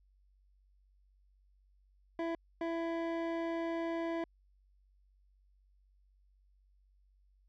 25% pulse tone bursts at uneven times, 332.7 Hz, E4, 16 cents sharp, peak -30 dBFS, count 2, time 2.19-2.35 / 2.61-4.24 s, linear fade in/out 2 ms, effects added 48 Hz sine -65 dBFS peak until 7.48 s + low-pass 2000 Hz 12 dB/octave

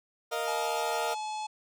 30% pulse chord, Bb suspended fourth, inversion none, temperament equal, 466.2 / 622.3 / 698.5 Hz, Bb4 / Eb5 / F5, 0 / 0 / 0 cents, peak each -32 dBFS, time 0.31-1.15 s, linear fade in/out 20 ms
harmonic tone, 857 Hz, A5, 46 cents flat, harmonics 1 / 3 / 4 / 5 / 6 / 7 / 8 / 9 / 10, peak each -33 / -46 / -49 / -48 / -55 / -54 / -51 / -59 / -54 dBFS, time 0.47-1.47 s, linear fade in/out 10 ms
effects none

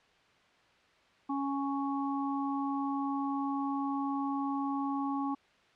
harmonic tone, 277.2 Hz, C#4, in tune, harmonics 1 / 3 / 4, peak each -32 / -37 / -38 dBFS, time 1.29-5.35 s, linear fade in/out 10 ms, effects white hiss -64 dBFS RMS until 5.75 s + low-pass 3000 Hz 12 dB/octave

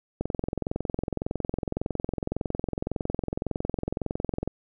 click train, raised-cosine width 2 ms, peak -14 dBFS, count 94, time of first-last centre 0.21-4.476 s, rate 21.8 Hz, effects none

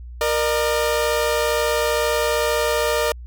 sawtooth tone pair together, 467.8 / 603 Hz, A#4 / D5, +6 / +46 cents, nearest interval major third, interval 440 cents, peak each -17 dBFS, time 0.21-3.12 s, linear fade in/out 2 ms, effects added 60 Hz sine -33 dBFS peak until 3.26 s

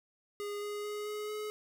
square tone with pitch steps, 410.8 / 414.1 / 417.5 / 420.9 / 424.3 Hz, G#4 / G#4 / G#4 / G#4 / G#4, -19 / -5 / +9 / +23 / +37 cents, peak -37 dBFS, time 0.4-1.5 s, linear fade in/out 0 ms, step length 220 ms, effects none

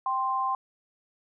sine tone pair together, 784 / 1046.5 Hz, G5 / C6, 0 / 0 cents, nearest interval perfect fourth, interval 500 cents, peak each -30 / -26 dBFS, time 0.06-0.55 s, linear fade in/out 2 ms, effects none

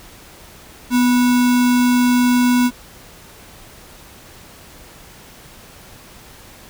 sine tone with sample-and-hold, 246.9 Hz, B3, in tune, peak -11 dBFS, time 0.9-2.71 s, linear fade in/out 50 ms, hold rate 1225 Hz, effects pink hiss -42 dBFS RMS until 6.69 s

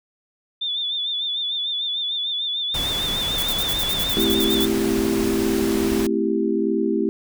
sine tone with vibrato, 3520 Hz, A7, in tune, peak -22 dBFS, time 0.61-4.66 s, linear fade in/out 10 ms, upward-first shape sine, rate 6.7 Hz, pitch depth 60 cents each way
pink noise, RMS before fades -29 dBFS, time 2.74-6.07 s, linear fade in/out 5 ms
violet noise bursts, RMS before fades -26 dBFS, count 13, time 3.38-4.649 s, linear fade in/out 2 ms, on 45 ms, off 57 ms
sine chord, A minor seventh, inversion none, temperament equal, 220 / 261.6 / 329.6 / 392 Hz, A3 / C4 / E4 / G4, 0 / 0 / 0 / 0 cents, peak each -24 / -26 / -23 / -23 dBFS, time 4.17-7.09 s, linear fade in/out 0 ms
effects none

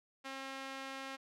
sawtooth tone with band-pass filter, 268.8 Hz, C4, 47 cents sharp, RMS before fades -45 dBFS, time 0.24-1.17 s, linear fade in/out 20 ms, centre 2100 Hz, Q 0.62, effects none

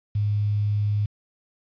sine tone with quantisation, 103.83 Hz, G#2, in tune, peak -20 dBFS, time 0.15-1.06 s, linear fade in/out 5 ms, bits 8, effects resampled to 11025 Hz

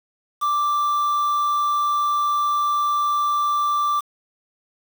triangle tone with quantisation, 1174.7 Hz, D6, in tune, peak -16 dBFS, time 0.41-4.01 s, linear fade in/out 20 ms, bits 6, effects none

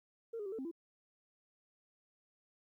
sine tone with pitch steps, 458 / 413.2 / 384.7 / 445.5 / 264.4 / 336.1 Hz, A#4 / G#4 / G4 / A4 / C4 / E4, -31 / -9 / -33 / +22 / +18 / +34 cents, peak -38 dBFS, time 0.33-0.714 s, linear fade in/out 10 ms, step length 64 ms, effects tanh soft clip ceiling -35 dBFS + 13-bit

